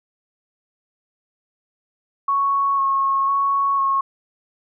sine tone with vibrato, 1100 Hz, C#6, 14 cents flat, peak -16 dBFS, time 2.28-4.01 s, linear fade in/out 5 ms, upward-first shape square, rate 1 Hz, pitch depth 14 cents each way, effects none

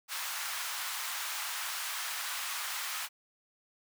pink high-pass noise, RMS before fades -37 dBFS, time 0.08-3.09 s, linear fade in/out 50 ms, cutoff 980 Hz, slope 24 dB/octave, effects none

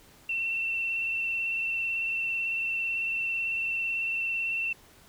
sine tone with vibrato, 2696 Hz, E7, 38 cents sharp, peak -27 dBFS, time 0.29-4.73 s, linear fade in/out 5 ms, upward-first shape triangle, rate 18 Hz, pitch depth 26 cents each way, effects pink hiss -56 dBFS RMS until 5.08 s

